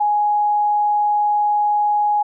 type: tone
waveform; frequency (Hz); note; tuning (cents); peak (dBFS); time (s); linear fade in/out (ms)
sine; 833; G#5; +5; -14; 0-2.23; 10
effects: none